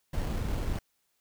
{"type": "noise with sample-and-hold", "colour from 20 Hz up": "brown", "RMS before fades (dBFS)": -31, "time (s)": [0.13, 0.79], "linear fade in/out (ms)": 5, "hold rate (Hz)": 3675, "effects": ["white hiss -75 dBFS RMS until 1.2 s"]}